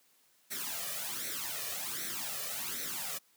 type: noise with flanger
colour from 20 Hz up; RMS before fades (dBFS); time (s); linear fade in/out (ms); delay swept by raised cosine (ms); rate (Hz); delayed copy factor
white; -38; 0.5-3.19; 20; 0.5 to 1.7; 1.3; +0.75
effects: white hiss -68 dBFS RMS until 3.36 s + high-pass 150 Hz 12 dB/octave